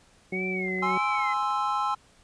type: tone with vibrato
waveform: sine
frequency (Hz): 2181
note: C#7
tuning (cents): -29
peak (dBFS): -30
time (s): 0.32-1.34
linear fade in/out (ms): 20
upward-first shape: sine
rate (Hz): 1.7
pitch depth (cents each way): 120
type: harmonic tone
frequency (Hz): 186.3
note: F#3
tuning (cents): +12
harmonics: 1 / 2 / 3 / 4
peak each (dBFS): -32 / -32 / -43 / -44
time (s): 0.32-0.98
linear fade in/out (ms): 5
type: clicks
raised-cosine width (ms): 0.5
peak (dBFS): -35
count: 6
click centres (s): 0.683 / 0.786 / 1.187 / 1.367 / 1.429 / 1.507
type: chord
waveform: triangle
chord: Ab augmented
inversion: none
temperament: equal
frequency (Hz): 830.6 / 1046.5 / 1318.5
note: Ab5 / C6 / E6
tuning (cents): 0 / 0 / 0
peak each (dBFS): -27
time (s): 0.82-1.95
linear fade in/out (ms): 10
effects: pink hiss -59 dBFS RMS until 2.23 s + resampled to 22050 Hz